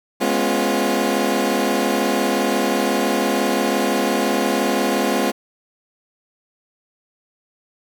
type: chord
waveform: 20% pulse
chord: C# dominant seventh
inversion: second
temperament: equal with one note detuned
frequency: 207.7 / 246.9 / 272.7 / 349.2 Hz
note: G#3 / B3 / C#4 / E#4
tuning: 0 / 0 / -28 / 0 cents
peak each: -18 dBFS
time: 0.2-5.32 s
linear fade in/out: 20 ms
effects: none